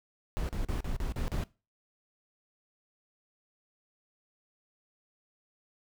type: noise bursts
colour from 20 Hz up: brown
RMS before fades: -32 dBFS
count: 7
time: 0.37-1.438 s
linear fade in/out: 0 ms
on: 120 ms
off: 38 ms
effects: noise-tail reverb RT60 0.3 s tail -20 dB re dry